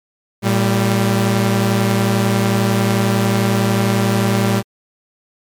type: tone pair together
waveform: sawtooth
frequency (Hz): 113.58 / 196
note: A#2 / G3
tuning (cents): -45 / 0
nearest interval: major sixth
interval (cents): 945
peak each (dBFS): -12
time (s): 0.42-4.63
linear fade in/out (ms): 50
effects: MP3 96 kbps